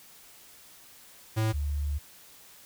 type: tone pair in turn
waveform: square / sine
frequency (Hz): 110 / 72.55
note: A2 / D2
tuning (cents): 0 / -21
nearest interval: perfect fifth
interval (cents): 721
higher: first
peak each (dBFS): -25 / -27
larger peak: first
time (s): 1.36-1.53 / 1.53-1.99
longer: second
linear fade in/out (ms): 20
effects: white hiss -53 dBFS RMS until 2.65 s